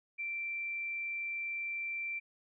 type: tone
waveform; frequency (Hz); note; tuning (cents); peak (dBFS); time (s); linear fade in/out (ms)
sine; 2349; D7; 0; -35; 0.18-2.2; 20
effects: none